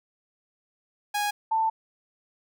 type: tone pair in turn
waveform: sawtooth / sine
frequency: 826 / 888.9 Hz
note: G#5 / A5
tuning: -10 / +17 cents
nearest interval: minor second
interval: 127 cents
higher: second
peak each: -21 / -21 dBFS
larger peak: neither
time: 1.14-1.31 / 1.51-1.7 s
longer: second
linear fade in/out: 10 ms
effects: none